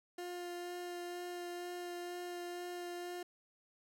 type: tone with vibrato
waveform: 30% pulse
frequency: 352.7 Hz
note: F4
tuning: 17 cents sharp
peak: -39 dBFS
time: 0.18-3.23 s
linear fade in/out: 5 ms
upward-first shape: sine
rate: 2.1 Hz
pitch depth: 10 cents each way
effects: none